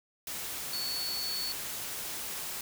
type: tone in noise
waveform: sine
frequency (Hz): 4435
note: C#8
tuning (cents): 0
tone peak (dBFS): -33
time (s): 0.73-1.52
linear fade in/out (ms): 2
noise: white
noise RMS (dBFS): -38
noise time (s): 0.27-2.61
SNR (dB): +2
effects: none